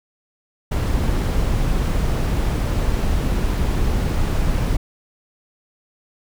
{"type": "noise", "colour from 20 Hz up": "brown", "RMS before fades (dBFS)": -19, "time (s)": [0.71, 4.77], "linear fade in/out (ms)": 10, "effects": []}